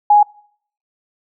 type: tone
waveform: sine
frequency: 830.6 Hz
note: G#5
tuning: in tune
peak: -6 dBFS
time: 0.1-0.23 s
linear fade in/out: 5 ms
effects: noise-tail reverb RT60 0.6 s tail -25 dB re dry